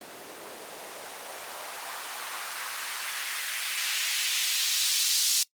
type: noise with band-pass filter sweep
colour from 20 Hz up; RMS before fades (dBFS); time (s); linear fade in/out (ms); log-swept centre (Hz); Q
blue; -31; 0.01-5.43; 2; 330 to 4900; 1.3
effects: noise-tail reverb RT60 0.1 s tail -21 dB re dry + Opus 24 kbps